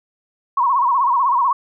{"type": "tone with vibrato", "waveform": "sine", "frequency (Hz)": 1027, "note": "C6", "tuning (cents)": -33, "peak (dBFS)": -13, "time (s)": [0.57, 1.53], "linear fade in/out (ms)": 5, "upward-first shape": "sine", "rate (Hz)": 16, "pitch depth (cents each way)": 150, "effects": []}